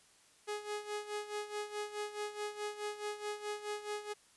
sawtooth tone with tremolo, 417.9 Hz, G#4, 11 cents sharp, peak -32 dBFS, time 0.47-4.14 s, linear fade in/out 20 ms, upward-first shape sine, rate 4.7 Hz, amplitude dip 75%, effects white hiss -65 dBFS RMS until 4.36 s + resampled to 24000 Hz

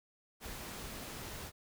pink noise, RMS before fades -45 dBFS, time 0.4-1.52 s, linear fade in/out 50 ms, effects none

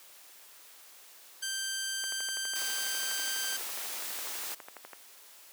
10% pulse tone, 1568 Hz, G6, in tune, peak -24 dBFS, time 1.42-3.57 s, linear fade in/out 10 ms
click train, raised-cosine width 0.5 ms, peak -28 dBFS, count 36, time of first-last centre 2.04-4.933 s, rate 12.1 Hz
white noise, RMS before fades -38 dBFS, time 2.55-4.55 s, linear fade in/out 10 ms
effects white hiss -54 dBFS RMS until 5.52 s + high-pass 400 Hz 12 dB/octave

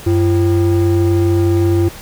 triangle ring-modulated tone, 217.9 Hz, A3, 17 cents flat, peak -5 dBFS, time 0.06-1.89 s, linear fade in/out 10 ms, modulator 123 Hz, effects pink hiss -34 dBFS RMS until 2.01 s

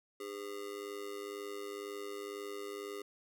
square tone with amplitude modulation, 405.2 Hz, G#4, 43 cents flat, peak -38 dBFS, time 0.2-3.02 s, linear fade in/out 5 ms, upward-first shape sine, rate 102 Hz, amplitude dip 80%, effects none

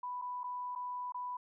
sine tone with dropouts, 990 Hz, B5, 4 cents sharp, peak -37 dBFS, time 0.03-1.37 s, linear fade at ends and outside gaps 5 ms, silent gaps 0.216-0.22 / 0.434-0.44 / 0.752-0.758 / 1.122-1.144 s, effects none

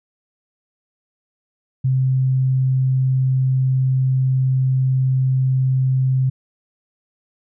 sine tone, 130.81 Hz, C3, in tune, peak -14 dBFS, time 1.84-6.3 s, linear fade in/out 10 ms, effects none

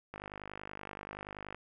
click train, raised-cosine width 0.5 ms, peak -27 dBFS, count 72, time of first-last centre 0.14-1.546 s, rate 50.5 Hz, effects none

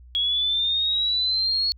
sine exponential sweep, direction up, 3317 to 4370 Hz, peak -20 dBFS, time 0.15-1.72 s, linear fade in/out 0 ms, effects added 61 Hz sine -44 dBFS peak until 1.77 s

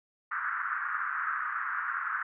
white band-pass noise, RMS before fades -33 dBFS, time 0.31-2.23 s, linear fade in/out 5 ms, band 1200 to 1600 Hz, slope 48 dB/octave, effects none

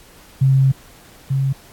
sine tone pair in turn, 134.1 / 135.5 Hz, C3 / C#3, +43 / -39 cents, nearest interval unison, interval 18 cents, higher second, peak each -10 / -15 dBFS, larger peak first, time 0.41-0.72 / 1.3-1.53 s, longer first, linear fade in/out 10 ms, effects pink hiss -46 dBFS RMS until 1.72 s + AAC 64 kbps

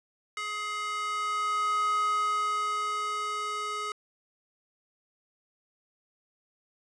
square tone with high-pass filter sweep, 420.4 Hz, G#4, 21 cents sharp, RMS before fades -30 dBFS, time 0.37-3.92 s, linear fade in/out 2 ms, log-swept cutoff 1600 to 920 Hz, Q 5.3, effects resampled to 22050 Hz

